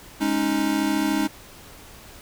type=chord; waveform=square; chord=Ab suspended fourth; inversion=none; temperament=equal; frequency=207.7 / 277.2 / 311.1 Hz; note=Ab3 / Db4 / Eb4; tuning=0 / 0 / 0 cents; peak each=-28 / -26 / -24 dBFS; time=0.2-1.28 s; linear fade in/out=20 ms; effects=pink hiss -45 dBFS RMS until 2.21 s